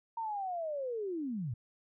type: linear sweep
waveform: sine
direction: down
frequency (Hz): 930 to 104.5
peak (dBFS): -34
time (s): 0.17-1.54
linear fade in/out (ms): 5
effects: none